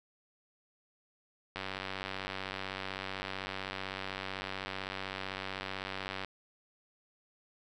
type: click train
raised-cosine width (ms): 0.3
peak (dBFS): -21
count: 450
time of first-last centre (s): 1.56-6.247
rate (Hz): 95.8
effects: none